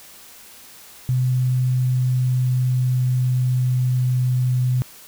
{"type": "tone with pitch glide", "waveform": "sine", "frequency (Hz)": [127.3, 126.2], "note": ["C3", "B2"], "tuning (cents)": [-47, 38], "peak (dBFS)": -16, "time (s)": [1.09, 4.82], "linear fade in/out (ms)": 0, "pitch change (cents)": -15, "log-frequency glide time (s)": [1.43, 4.59], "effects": ["white hiss -44 dBFS RMS until 5.07 s"]}